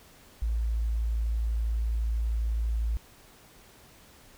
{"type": "tone", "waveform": "sine", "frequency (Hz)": 56.1, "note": "A1", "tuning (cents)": 34, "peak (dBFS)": -25, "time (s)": [0.42, 2.97], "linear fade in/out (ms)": 0, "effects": ["pink hiss -55 dBFS RMS until 4.37 s"]}